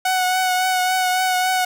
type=tone with vibrato; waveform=sawtooth; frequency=740 Hz; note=F#5; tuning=in tune; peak=-13 dBFS; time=0.05-1.65 s; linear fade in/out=5 ms; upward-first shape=triangle; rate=3.6 Hz; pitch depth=24 cents each way; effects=8-bit